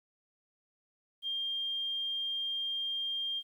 sine tone, 3200 Hz, G7, 35 cents sharp, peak -32 dBFS, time 1.22-3.43 s, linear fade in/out 50 ms, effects 11-bit

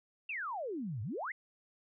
sine exponential two-way sweep, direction down then up, 2807 to 97 to 2187 Hz, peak -36 dBFS, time 0.29-1.32 s, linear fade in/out 5 ms, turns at 1.02 s, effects none

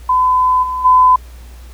sine tone with level steps, 1012 Hz, B5, 42 cents sharp, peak -9 / -17 / -5 dBFS, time 0.09-1.16 s, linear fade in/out 5 ms, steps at 0.62 / 0.84 s, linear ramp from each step 20 ms, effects added 60 Hz sine -32 dBFS peak until 1.73 s + pink hiss -45 dBFS RMS until 1.73 s

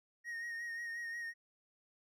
triangle tone with vibrato, 1864.7 Hz, A#6, in tune, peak -38 dBFS, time 0.24-1.34 s, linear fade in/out 50 ms, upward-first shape sine, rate 5.6 Hz, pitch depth 29 cents each way, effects none

